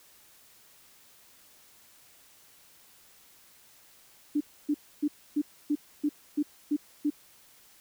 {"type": "tone bursts", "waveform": "sine", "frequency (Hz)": 294.7, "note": "D4", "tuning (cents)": 6, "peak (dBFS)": -23, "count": 9, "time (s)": [4.35, 7.103], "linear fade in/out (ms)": 10, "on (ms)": 57, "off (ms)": 280, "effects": ["white hiss -58 dBFS RMS until 7.8 s"]}